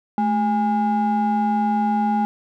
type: ring-modulated tone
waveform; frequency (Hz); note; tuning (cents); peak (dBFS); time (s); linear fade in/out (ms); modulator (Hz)
triangle; 302.6; D#4; -48; -12; 0.18-2.25; 0; 519
effects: none